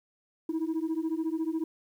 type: beating tone pair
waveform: sine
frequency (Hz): 314.9 / 328.9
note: D#4 / E4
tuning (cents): +21 / -4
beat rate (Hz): 14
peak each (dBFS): -29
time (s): 0.49-1.64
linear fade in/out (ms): 5
effects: tanh soft clip ceiling -25 dBFS + 10-bit